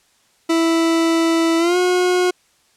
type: tone with pitch glide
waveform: 40% pulse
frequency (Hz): 329.6 to 361.5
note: E4 to F#4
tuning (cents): 0 to -40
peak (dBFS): -13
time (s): 0.49-2.31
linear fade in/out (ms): 10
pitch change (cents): +160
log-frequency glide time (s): 1.58-1.77
effects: white hiss -58 dBFS RMS until 2.76 s + low-pass 9000 Hz 12 dB/octave